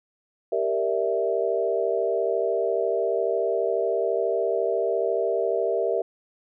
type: chord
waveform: sine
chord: E half-diminished seventh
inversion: first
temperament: equal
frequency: 392 / 466.2 / 587.3 / 659.3 Hz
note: G4 / Bb4 / D5 / E5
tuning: 0 / 0 / 0 / 0 cents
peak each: -27 / -26 / -30 / -26 dBFS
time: 0.52-6.02 s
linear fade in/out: 5 ms
effects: none